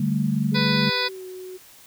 sine chord, D suspended fourth, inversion none, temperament equal, 146.83 / 196 / 220 Hz, D3 / G3 / A3, 0 / 0 / 0 cents, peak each -24 dBFS, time 0-0.9 s, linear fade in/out 5 ms
sine tone with pitch glide, 420 to 369.9 Hz, G#4 to F#4, +19 to 0 cents, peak -34 dBFS, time 0.51-1.58 s, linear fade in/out 20 ms, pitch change -219 cents, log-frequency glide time 0.63-1.25 s
harmonic tone, 495.7 Hz, B4, 6 cents sharp, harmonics 1 / 2 / 3 / 4 / 5 / 7 / 8 / 9 / 10, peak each -30 / -30 / -30 / -30 / -30 / -30 / -30 / -30 / -30 dBFS, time 0.54-1.09 s, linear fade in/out 20 ms
effects white hiss -49 dBFS RMS until 1.86 s

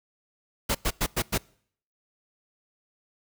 pink noise bursts, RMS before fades -25 dBFS, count 5, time 0.69-1.381 s, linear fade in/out 10 ms, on 59 ms, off 99 ms, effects noise-tail reverb RT60 0.6 s tail -25 dB re dry

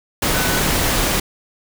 sine tone in noise, 1500 Hz, F#6, 23 cents sharp, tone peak -25 dBFS, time 0.34-0.6 s, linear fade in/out 5 ms, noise pink, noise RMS -18 dBFS, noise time 0.22-1.2 s, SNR -10 dB, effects none

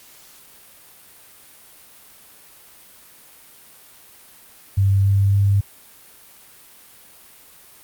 sine tone with pitch steps, 98 / 98.85 / 99.71 Hz, G2 / G2 / G2, 0 / +15 / +30 cents, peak -13 dBFS, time 4.77-5.61 s, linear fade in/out 10 ms, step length 280 ms, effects white hiss -47 dBFS RMS until 7.83 s + Opus 48 kbps

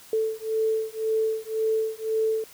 sine beating tone pair, 440 / 441.9 Hz, A4 / A4, 0 / +7 cents, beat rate 1.9 Hz, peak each -26 dBFS, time 0.13-2.44 s, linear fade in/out 2 ms, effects white hiss -49 dBFS RMS until 2.53 s

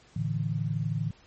sine tone cluster, 110.7 / 143.5 / 163.3 Hz, A2 / D3 / E3, +11 / -40 / -16 cents, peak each -31 dBFS, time 0.16-1.11 s, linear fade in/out 5 ms, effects pink hiss -58 dBFS RMS until 1.26 s + MP3 32 kbps

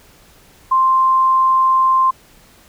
sine tone, 1050 Hz, C6, 6 cents sharp, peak -10 dBFS, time 0.71-2.11 s, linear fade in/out 10 ms, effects pink hiss -48 dBFS RMS until 2.68 s

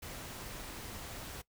pink noise, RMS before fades -45 dBFS, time 0.02-1.42 s, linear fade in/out 10 ms, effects noise-tail reverb RT60 0.1 s tail -19 dB re dry

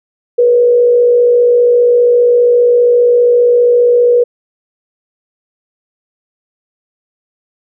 sine tone with frequency modulation, 483.8 Hz, B4, 36 cents flat, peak -5 dBFS, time 0.38-4.24 s, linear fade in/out 10 ms, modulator 55 Hz, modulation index 0.33, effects none

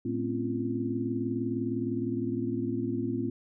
sine tone cluster, 113.4 / 217.3 / 256.9 / 276.6 / 343.1 Hz, A#2 / A3 / C4 / C#4 / F4, -47 / -21 / -32 / -4 / -31 cents, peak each -36 / -37 / -32 / -36 / -34 dBFS, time 0.05-3.3 s, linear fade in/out 5 ms, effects none

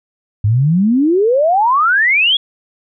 sine exponential sweep, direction up, 98.6 to 3404 Hz, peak -9 dBFS, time 0.44-2.37 s, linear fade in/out 5 ms, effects none

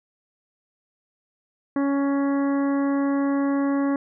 harmonic tone, 278.9 Hz, C#4, 11 cents sharp, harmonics 1 / 2 / 3 / 4 / 5 / 6 / 7, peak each -20 / -30 / -36 / -34 / -42 / -40 / -43 dBFS, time 1.76-3.96 s, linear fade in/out 2 ms, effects none

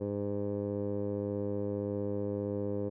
15% pulse tone with low-pass filter, 101.7 Hz, G#2, 36 cents flat, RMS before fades -34 dBFS, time 0-2.9 s, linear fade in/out 20 ms, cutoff 520 Hz, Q 4, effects none

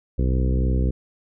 harmonic tone with a mistuned harmonic, 63.6 Hz, C2, 48 cents flat, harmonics 1 / 2 / 3 / 4 / 5 / 6 / 7 / 8, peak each -19 / -25 / -29 / -31 / -33 / -35 / -36 / -37 dBFS, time 0.18-0.91 s, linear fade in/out 10 ms, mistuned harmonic 1, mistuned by -31 cents, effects none

